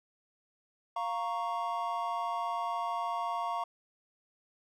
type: chord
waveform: triangle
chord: Bb minor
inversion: second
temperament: equal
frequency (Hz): 698.5 / 932.3 / 1108.7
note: F5 / Bb5 / Db6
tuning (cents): 0 / 0 / 0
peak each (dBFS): -34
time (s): 0.96-3.64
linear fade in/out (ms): 5
effects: none